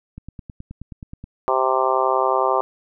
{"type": "click train", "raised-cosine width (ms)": 5, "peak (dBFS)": -22, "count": 11, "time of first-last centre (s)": [0.18, 1.24], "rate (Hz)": 9.43}
{"type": "harmonic tone", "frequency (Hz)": 130.81, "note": "C3", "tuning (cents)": 0, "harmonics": [3, 4, 5, 6, 7, 8, 9], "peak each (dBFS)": [-24, -24, -24, -24, -24, -24, -24], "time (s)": [1.48, 2.61], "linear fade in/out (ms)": 0}
{"effects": []}